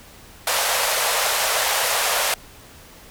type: band-pass noise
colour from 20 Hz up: pink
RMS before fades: -21 dBFS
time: 0.47-2.34 s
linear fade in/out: 2 ms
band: 500 to 15000 Hz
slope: 48 dB/octave
effects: pink hiss -45 dBFS RMS until 3.1 s